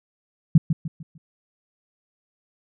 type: tone with echo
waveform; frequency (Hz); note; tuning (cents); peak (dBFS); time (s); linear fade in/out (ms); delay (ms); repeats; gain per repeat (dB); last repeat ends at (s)
sine; 159.3; D#3; +41; -7; 0.55-0.58; 5; 150; 4; -9; 1.18
effects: none